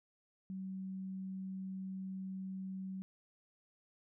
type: tone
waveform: sine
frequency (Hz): 189.8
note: F#3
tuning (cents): +44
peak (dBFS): -40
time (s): 0.5-3.02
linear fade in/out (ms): 0
effects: none

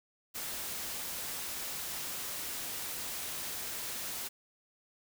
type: noise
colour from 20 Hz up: white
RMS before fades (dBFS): -39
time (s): 0.34-4.29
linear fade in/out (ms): 20
effects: none

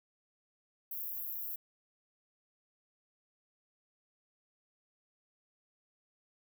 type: high-pass noise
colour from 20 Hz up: pink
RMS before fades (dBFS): -40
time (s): 0.91-1.56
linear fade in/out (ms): 5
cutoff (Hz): 12000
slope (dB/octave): 96
effects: none

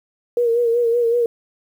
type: tone with vibrato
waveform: sine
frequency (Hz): 471.1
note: A#4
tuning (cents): +18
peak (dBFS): -14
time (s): 0.37-1.26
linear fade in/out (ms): 2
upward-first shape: sine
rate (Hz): 5.3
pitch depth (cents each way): 47
effects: 8-bit

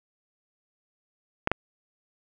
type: clicks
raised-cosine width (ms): 0.5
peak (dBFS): -7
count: 2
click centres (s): 1.474 / 1.516
effects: none

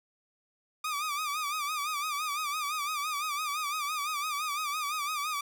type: tone with vibrato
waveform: sawtooth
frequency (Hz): 1200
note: D6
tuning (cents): +37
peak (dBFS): -27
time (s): 0.84-5.41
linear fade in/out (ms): 5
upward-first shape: sine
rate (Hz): 5.9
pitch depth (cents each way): 94
effects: none

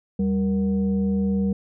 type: tone with frequency modulation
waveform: sine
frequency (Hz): 196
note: G3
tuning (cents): 0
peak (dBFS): -19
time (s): 0.19-1.53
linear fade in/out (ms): 5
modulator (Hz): 274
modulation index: 0.52
effects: none

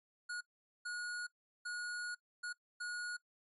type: tone bursts at uneven times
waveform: square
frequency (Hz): 1448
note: F#6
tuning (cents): -38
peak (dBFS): -40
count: 5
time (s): 0.29-0.41 / 0.85-1.27 / 1.65-2.15 / 2.43-2.53 / 2.8-3.17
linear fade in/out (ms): 10
effects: noise-tail reverb RT60 0.1 s tail -21 dB re dry + MP3 48 kbps

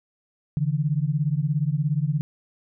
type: beating tone pair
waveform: sine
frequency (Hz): 141.9 / 158.9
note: C#3 / D#3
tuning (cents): +41 / +37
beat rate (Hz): 17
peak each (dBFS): -23 / -24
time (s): 0.57-2.21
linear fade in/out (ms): 0
effects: none

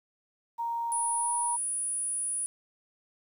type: tone with pitch glide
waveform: sine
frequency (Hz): 932.3 to 945.3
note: A#5 to A#5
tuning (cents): 0 to +24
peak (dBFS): -29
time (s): 0.58-1.57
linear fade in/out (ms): 20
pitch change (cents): +24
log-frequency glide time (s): 1.16-1.31
type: tone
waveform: sine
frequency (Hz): 9780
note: D#9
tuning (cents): -31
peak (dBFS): -29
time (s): 0.92-2.46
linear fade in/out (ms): 0
effects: 10-bit

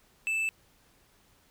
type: tone with tanh clipping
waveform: sine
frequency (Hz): 2637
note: E7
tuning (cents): 0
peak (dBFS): -28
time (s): 0.27-0.49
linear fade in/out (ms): 0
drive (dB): 6
effects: pink hiss -64 dBFS RMS until 1.5 s

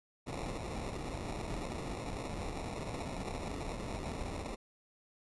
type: noise with sample-and-hold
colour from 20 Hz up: pink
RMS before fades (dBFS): -40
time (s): 0.26-4.56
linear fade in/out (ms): 20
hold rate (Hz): 1575
effects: resampled to 24000 Hz

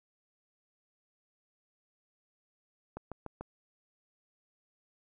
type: click train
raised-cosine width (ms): 1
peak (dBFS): -26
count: 4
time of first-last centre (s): 2.97-3.41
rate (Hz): 6.82
effects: none

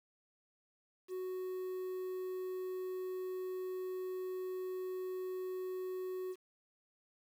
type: tone with quantisation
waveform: triangle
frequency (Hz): 370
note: F#4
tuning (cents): 0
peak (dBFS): -36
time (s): 1.08-6.36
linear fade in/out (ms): 50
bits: 10
effects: none

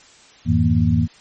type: tone cluster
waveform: sine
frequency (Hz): 86.9 / 105.4 / 162 / 234.5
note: F2 / G#2 / E3 / A#3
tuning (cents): -8 / +26 / -30 / +11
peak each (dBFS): -19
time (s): 0.45-1.08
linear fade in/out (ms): 50
effects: white hiss -48 dBFS RMS until 1.2 s + MP3 32 kbps

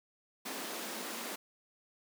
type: high-pass noise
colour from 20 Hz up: pink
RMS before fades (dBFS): -41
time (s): 0.45-1.36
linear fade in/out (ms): 10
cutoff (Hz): 210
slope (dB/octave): 48
effects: none

